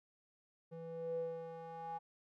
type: tone with band-pass filter sweep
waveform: square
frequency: 165 Hz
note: E3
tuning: 2 cents sharp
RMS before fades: -44 dBFS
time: 0.71-1.99 s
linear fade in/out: 20 ms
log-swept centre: 370 to 840 Hz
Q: 7.7
effects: none